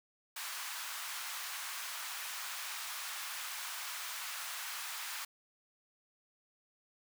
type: high-pass noise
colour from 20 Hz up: pink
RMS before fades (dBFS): -42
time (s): 0.36-5.25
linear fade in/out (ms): 5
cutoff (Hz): 1000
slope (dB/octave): 24
effects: none